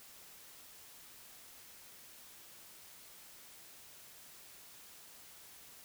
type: silence
effects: white hiss -56 dBFS RMS until 5.84 s